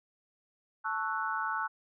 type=chord; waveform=sine; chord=F# minor seventh; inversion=first; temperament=equal; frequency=880 / 1108.7 / 1318.5 / 1480 Hz; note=A5 / C#6 / E6 / F#6; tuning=0 / 0 / 0 / 0 cents; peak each=-36 / -37 / -36 / -35 dBFS; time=0.84-1.68 s; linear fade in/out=20 ms; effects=none